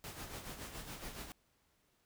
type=noise with tremolo; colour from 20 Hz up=pink; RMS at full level=-45 dBFS; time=0.04-1.32 s; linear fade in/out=0 ms; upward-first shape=sine; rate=7.1 Hz; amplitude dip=55%; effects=pink hiss -75 dBFS RMS until 2.05 s